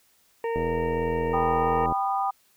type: harmonic tone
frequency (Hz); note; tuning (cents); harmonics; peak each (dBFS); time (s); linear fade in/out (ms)
460.6; A#4; -21; 1 / 2 / 4 / 5 / 6; -26 / -32 / -39 / -45 / -48; 0.44-1.86; 2
type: click train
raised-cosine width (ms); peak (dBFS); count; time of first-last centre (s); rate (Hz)
2; -18; 114; 0.56-1.923; 82.9
type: chord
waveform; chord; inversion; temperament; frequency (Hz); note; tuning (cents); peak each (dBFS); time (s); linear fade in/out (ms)
sine; G augmented; none; equal with one note detuned; 784 / 987.8 / 1226; G5 / B5 / D#6; 0 / 0 / -26; -25 / -30 / -29; 1.33-2.31; 10
effects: white hiss -63 dBFS RMS until 2.56 s